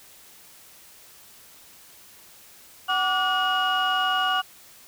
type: tone cluster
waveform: sine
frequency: 752 / 1159 / 1447 / 2891 Hz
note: F#5 / D6 / F#6 / F#7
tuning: +28 / -23 / -39 / -41 cents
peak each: -25 dBFS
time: 2.88-4.42 s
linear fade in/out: 20 ms
effects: tanh soft clip ceiling -15 dBFS + white hiss -50 dBFS RMS until 4.87 s